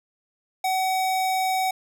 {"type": "tone", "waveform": "square", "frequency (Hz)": 754, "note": "F#5", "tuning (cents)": 32, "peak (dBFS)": -22, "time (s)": [0.64, 1.71], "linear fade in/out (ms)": 5, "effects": []}